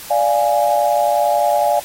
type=chord; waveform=sine; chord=D diminished; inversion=none; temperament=equal; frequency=587.3 / 698.5 / 830.6 Hz; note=D5 / F5 / Ab5; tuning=0 / 0 / 0 cents; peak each=-17 dBFS; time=0.1-1.8 s; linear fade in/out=10 ms; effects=white hiss -34 dBFS RMS until 1.84 s + AAC 48 kbps